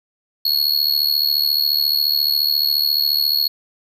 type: tone with amplitude modulation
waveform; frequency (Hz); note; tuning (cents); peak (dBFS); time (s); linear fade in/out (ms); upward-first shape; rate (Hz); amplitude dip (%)
square; 4338; C#8; -38; -12; 0.45-3.48; 5; sine; 74.3; 85
effects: none